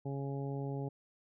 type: harmonic tone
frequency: 138.59 Hz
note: C#3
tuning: in tune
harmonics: 1 / 2 / 3 / 4 / 5 / 6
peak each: -37 / -43 / -43 / -49 / -52 / -50 dBFS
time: 0.05-0.89 s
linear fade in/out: 10 ms
effects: none